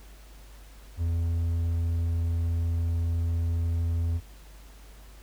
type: tone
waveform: triangle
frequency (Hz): 84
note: E2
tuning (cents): +33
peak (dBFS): -22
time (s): 0.97-4.21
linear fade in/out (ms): 50
effects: added 50 Hz sine -46 dBFS peak until 5.22 s + pink hiss -55 dBFS RMS until 5.22 s